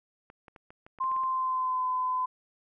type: clicks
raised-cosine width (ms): 0.5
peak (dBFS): -34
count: 10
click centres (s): 0.301 / 0.482 / 0.562 / 0.705 / 0.865 / 0.987 / 1.04 / 1.116 / 1.164 / 1.236
type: tone with pitch glide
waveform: sine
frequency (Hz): 1046.5 to 1016.1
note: C6 to B5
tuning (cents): 0 to +49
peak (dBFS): -26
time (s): 1-2.26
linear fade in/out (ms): 10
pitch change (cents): -51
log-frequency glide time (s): 1.21-1.86
effects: none